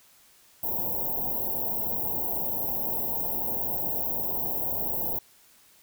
white band-stop noise, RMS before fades -29 dBFS, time 0.63-5.19 s, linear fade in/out 5 ms, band 950 to 13000 Hz, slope 96 dB/octave, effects white hiss -58 dBFS RMS until 5.82 s

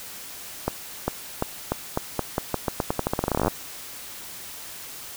accelerating click train, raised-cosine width 1 ms, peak -8 dBFS, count 27, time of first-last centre 0.68-3.481 s, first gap 400 ms, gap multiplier 0.86, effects white hiss -39 dBFS RMS until 5.16 s

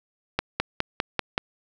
accelerating click train, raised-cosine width 0.3 ms, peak -6 dBFS, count 6, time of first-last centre 0.39-1.379 s, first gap 210 ms, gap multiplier 0.97, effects none

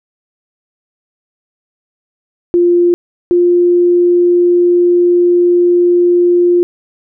sine tone pair in turn, 349.2 / 351.4 Hz, F4 / F4, 0 / +11 cents, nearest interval unison, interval 11 cents, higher second, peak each -6 dBFS, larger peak neither, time 2.54-2.94 / 3.31-6.63 s, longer second, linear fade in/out 0 ms, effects none

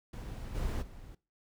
brown noise with level steps, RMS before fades -41 / -34 / -49 dBFS, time 0.13-1.15 s, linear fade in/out 5 ms, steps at 0.54 / 0.81 s, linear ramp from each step 20 ms, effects noise-tail reverb RT60 0.3 s tail -21 dB re dry

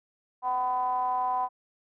triangle ring-modulated tone, 123.47 Hz, B2, in tune, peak -20 dBFS, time 0.42-1.49 s, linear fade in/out 50 ms, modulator 880 Hz, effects none

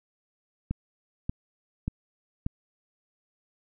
click train, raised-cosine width 5 ms, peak -16 dBFS, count 4, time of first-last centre 0.71-2.464 s, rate 1.71 Hz, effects none

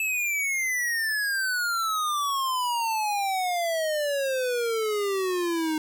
square exponential sweep, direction down, 2632 to 307.5 Hz, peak -25 dBFS, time 0-5.78 s, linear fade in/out 2 ms, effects none

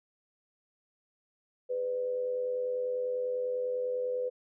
sine tone with amplitude modulation, 500 Hz, B4, 21 cents sharp, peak -27 dBFS, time 1.69-4.3 s, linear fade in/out 20 ms, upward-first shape sine, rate 90.1 Hz, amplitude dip 50%, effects none

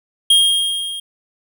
square tone with level ramp, 3238 Hz, G#7, 45 cents flat, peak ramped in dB -8 to -26 dBFS, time 0.3-1 s, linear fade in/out 5 ms, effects none

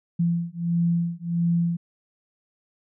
sine beating tone pair, 169.6 / 171.1 Hz, E3 / F3, +50 / -35 cents, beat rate 1.5 Hz, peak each -24 dBFS, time 0.19-1.77 s, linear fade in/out 10 ms, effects none

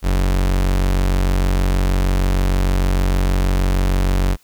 40% pulse tone, 46.46 Hz, F#1, 8 cents sharp, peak -13 dBFS, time 0.02-4.37 s, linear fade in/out 50 ms, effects white hiss -55 dBFS RMS until 4.43 s

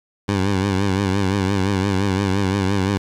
15% pulse tone with vibrato, 97.3 Hz, G2, 12 cents flat, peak -11 dBFS, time 0.28-2.98 s, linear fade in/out 10 ms, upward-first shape triangle, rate 5.8 Hz, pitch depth 95 cents each way, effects low-pass 7000 Hz 12 dB/octave + 8-bit

